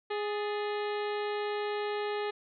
harmonic tone with a mistuned harmonic, 415.3 Hz, G#4, in tune, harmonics 1 / 2 / 3 / 4 / 5 / 6 / 7 / 8 / 9 / 10, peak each -32 / -38 / -42 / -44 / -46 / -48 / -49 / -50 / -51 / -52 dBFS, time 0.1-2.31 s, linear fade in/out 10 ms, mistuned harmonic 4, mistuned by +89 cents, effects none

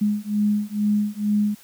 sine beating tone pair, 207.3 / 209.5 Hz, G#3 / G#3, -3 / +15 cents, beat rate 2.2 Hz, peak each -22 dBFS, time 0.01-1.55 s, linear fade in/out 10 ms, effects white hiss -50 dBFS RMS until 1.63 s

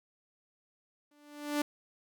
sawtooth tone with exponential growth, 293.7 Hz, D4, in tune, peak -23 dBFS, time 1.11-1.62 s, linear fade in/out 5 ms, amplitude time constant 110 ms, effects none

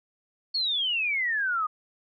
sine exponential sweep, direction down, 4440 to 1214 Hz, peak -24 dBFS, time 0.54-1.67 s, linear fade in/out 10 ms, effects none

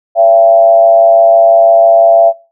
sine tone with frequency modulation, 673 Hz, E5, 36 cents sharp, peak -3 dBFS, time 0.15-2.33 s, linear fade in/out 50 ms, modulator 106 Hz, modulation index 0.61, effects noise-tail reverb RT60 0.3 s tail -19 dB re dry

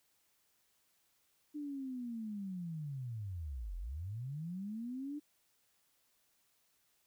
sine linear two-way sweep, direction down then up, 300.9 to 40.61 to 300.9 Hz, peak -39 dBFS, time 1.54-5.2 s, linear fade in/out 20 ms, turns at 3.77 s, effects white hiss -75 dBFS RMS until 7.06 s

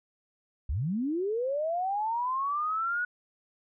sine linear sweep, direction up, 53.8 to 1473 Hz, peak -27 dBFS, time 0.69-3.05 s, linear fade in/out 5 ms, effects none

